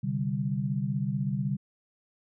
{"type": "chord", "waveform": "sine", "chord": "C suspended second", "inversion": "none", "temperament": "equal", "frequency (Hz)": [130.81, 146.83, 196], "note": ["C3", "D3", "G3"], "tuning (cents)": [0, 0, 0], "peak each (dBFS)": -31, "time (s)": [0.03, 1.57], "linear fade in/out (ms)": 10, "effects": []}